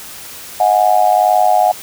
sine tone with amplitude modulation, 730 Hz, F#5, 24 cents flat, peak -4 dBFS, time 0.6-1.72 s, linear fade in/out 5 ms, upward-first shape sine, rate 102 Hz, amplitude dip 100%, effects white hiss -32 dBFS RMS until 1.82 s

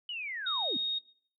sine linear sweep, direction down, 3008 to 203.6 Hz, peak -35 dBFS, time 0.09-0.77 s, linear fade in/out 2 ms
sine tone, 3729 Hz, A#7, in tune, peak -29 dBFS, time 0.46-0.99 s, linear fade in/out 10 ms
effects noise-tail reverb RT60 0.6 s tail -21 dB re dry

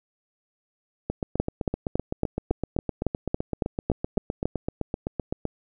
two click trains, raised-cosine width 2 ms, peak -9 / -13 dBFS, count 12 / 35, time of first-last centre 1.4-4.456 / 1.1-5.453 s, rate 3.6 / 7.81 Hz, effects none

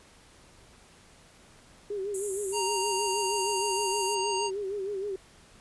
sine tone with vibrato, 397.1 Hz, G4, 22 cents sharp, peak -30 dBFS, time 1.9-5.16 s, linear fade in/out 5 ms, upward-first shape sine, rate 6.4 Hz, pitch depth 85 cents each way
pink high-pass noise, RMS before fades -36 dBFS, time 2.14-4.15 s, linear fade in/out 5 ms, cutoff 6900 Hz, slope 96 dB/octave
harmonic tone, 931 Hz, A#5, 2 cents flat, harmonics 1 / 3 / 5 / 7 / 9, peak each -30 / -35 / -37 / -38 / -40 dBFS, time 2.52-4.51 s, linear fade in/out 50 ms
effects pink hiss -56 dBFS RMS until 5.6 s + resampled to 24000 Hz

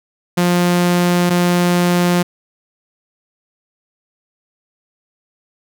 sawtooth tone pair in turn, 176.3 / 176.3 Hz, F3 / F3, +17 / +17 cents, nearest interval unison, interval 0 cents, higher neither, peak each -8 dBFS, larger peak neither, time 0.37-1.3 / 1.3-2.23 s, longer neither, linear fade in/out 10 ms, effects none

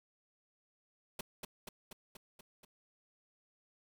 pink noise with echo, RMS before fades -40 dBFS, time 1.19-1.21 s, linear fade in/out 5 ms, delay 240 ms, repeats 6, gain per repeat -3 dB, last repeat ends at 2.65 s, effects none

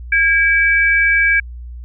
sine tone pair together, 1630 / 2303 Hz, G#6 / D7, -33 / -34 cents, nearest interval tritone, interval 599 cents, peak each -13 dBFS, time 0.12-1.4 s, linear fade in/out 5 ms, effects added 60 Hz sine -28 dBFS peak until 1.84 s

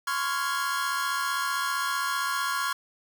45% pulse chord, Db major seventh, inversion third, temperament equal with one note detuned, 1033.3 / 1108.7 / 1396.9 / 1661.2 Hz, C6 / Db6 / F6 / Ab6, -22 / 0 / 0 / 0 cents, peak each -33 / -31 / -31 / -34 dBFS, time 0.07-2.73 s, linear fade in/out 5 ms, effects none

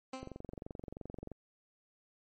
15% pulse tone with exponential decay, 261.6 Hz, C4, in tune, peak -32 dBFS, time 0.13-0.4 s, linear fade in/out 5 ms, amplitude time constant 58 ms
click train, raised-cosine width 2 ms, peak -30 dBFS, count 26, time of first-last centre 0.23-1.317 s, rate 23 Hz
effects MP3 32 kbps

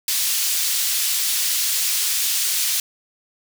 pink high-pass noise, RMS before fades -21 dBFS, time 0.08-2.8 s, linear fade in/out 2 ms, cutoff 4000 Hz, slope 12 dB/octave, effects none

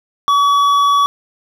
sine tone with hard clipping, 1136 Hz, C#6, 42 cents sharp, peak -11 dBFS, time 0.28-1.06 s, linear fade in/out 0 ms, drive 7 dB, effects none

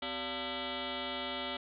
sine tone with frequency modulation, 1344 Hz, E6, 33 cents sharp, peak -35 dBFS, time 0.02-1.57 s, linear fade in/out 5 ms, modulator 320 Hz, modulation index 7.3, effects none

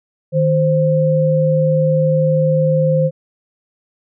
sine tone pair together, 155.56 / 523.2 Hz, D#3 / C5, 0 / 0 cents, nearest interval octave + major sixth, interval 2100 cents, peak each -14 dBFS, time 0.32-3.11 s, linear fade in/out 50 ms, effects none

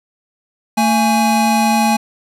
square tone pair together, 224.1 / 830.6 Hz, A3 / G#5, +32 / 0 cents, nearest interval octave + major seventh, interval 2268 cents, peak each -15 dBFS, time 0.77-1.97 s, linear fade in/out 10 ms, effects resampled to 32000 Hz + 7-bit

